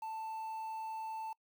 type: tone with quantisation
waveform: triangle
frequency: 885 Hz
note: A5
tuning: 10 cents sharp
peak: -37 dBFS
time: 0.02-1.33 s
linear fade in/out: 5 ms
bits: 10
effects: noise-tail reverb RT60 0.1 s tail -25 dB re dry